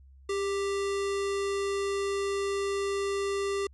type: tone with sample-and-hold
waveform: sine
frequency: 397.7 Hz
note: G4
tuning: 25 cents sharp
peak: -27 dBFS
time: 0.29-3.67 s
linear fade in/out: 5 ms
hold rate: 1575 Hz
effects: added 67 Hz sine -51 dBFS peak until 3.73 s + resampled to 22050 Hz